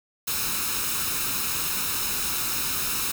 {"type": "noise with comb filter", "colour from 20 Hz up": "white", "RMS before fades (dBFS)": -27, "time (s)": [0.27, 3.12], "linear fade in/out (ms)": 10, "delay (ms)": 0.76, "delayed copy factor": 0.6, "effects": []}